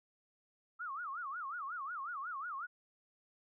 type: tone with vibrato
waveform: sine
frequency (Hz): 1251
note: D#6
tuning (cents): +9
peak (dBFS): -39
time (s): 0.79-2.67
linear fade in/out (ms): 20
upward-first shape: sine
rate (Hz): 5.5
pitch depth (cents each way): 270
effects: none